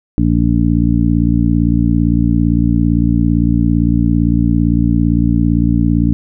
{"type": "harmonic tone", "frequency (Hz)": 57.7, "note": "A#1", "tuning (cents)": -17, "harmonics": [1, 2, 3, 4, 5], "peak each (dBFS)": [-16, -16, -16, -16, -16], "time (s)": [0.18, 6.13], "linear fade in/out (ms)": 0, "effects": []}